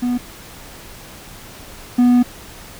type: tone pair in turn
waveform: triangle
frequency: 245.4 / 245.4 Hz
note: B3 / B3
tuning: -11 / -11 cents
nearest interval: unison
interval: 0 cents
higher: neither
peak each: -14 / -7 dBFS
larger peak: second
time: 0.02-0.18 / 1.98-2.23 s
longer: second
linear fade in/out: 10 ms
effects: pink hiss -38 dBFS RMS until 2.79 s